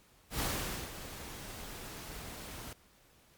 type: noise with ADSR envelope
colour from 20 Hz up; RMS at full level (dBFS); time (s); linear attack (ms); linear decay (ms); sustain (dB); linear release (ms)
pink; -33; 0.3-2.73; 100; 500; -12; 3
effects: pink hiss -64 dBFS RMS until 3.37 s + MP3 96 kbps